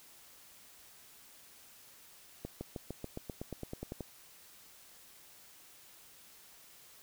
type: accelerating click train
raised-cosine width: 2 ms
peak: -26 dBFS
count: 14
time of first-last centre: 2.45-4.007 s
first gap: 160 ms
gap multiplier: 0.95
effects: white hiss -58 dBFS RMS until 7.02 s